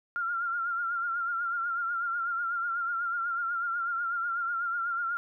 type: tone with vibrato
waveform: sine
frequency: 1387 Hz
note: F6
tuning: 12 cents flat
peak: -28 dBFS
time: 0.16-5.17 s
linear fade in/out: 0 ms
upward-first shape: triangle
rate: 8.1 Hz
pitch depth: 67 cents each way
effects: none